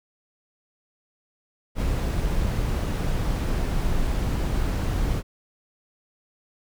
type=noise; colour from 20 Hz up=brown; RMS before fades=-24 dBFS; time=1.75-5.23 s; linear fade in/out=50 ms; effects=none